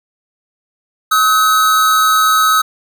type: tone pair together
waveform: square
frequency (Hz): 1278 / 1506.5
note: D#6 / F#6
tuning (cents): +46 / +31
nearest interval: minor third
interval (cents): 285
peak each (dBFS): -10 / -20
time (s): 1.11-2.62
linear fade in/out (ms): 10
effects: none